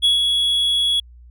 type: tone with ADSR envelope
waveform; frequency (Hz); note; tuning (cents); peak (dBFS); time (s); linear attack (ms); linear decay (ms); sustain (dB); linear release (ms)
triangle; 3358; G#7; +18; -10; 0.02-1; 26; 140; -4; 4
effects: added 60 Hz sine -41 dBFS peak until 1.3 s